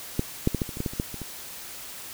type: clicks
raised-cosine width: 3 ms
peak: -10 / -7 / -12 / -12 / -23 / -23 / -15 / -14 / -25 / -12 / -23 / -22 dBFS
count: 12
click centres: 0.194 / 0.474 / 0.547 / 0.618 / 0.692 / 0.771 / 0.804 / 0.862 / 0.935 / 0.999 / 1.143 / 1.217 s
effects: white hiss -40 dBFS RMS until 2.13 s